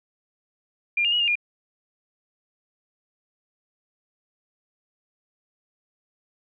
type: tone with pitch steps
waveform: sine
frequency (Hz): 2399 / 2818 / 2904 / 2812 / 2420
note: D7 / F7 / F#7 / F7 / D#7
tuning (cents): +36 / +15 / -33 / +11 / -49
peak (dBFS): -19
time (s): 0.97-1.355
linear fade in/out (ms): 5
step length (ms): 77
effects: none